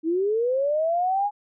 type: linear sweep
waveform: sine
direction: up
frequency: 310 to 836 Hz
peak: -20 dBFS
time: 0.03-1.31 s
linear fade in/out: 50 ms
effects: none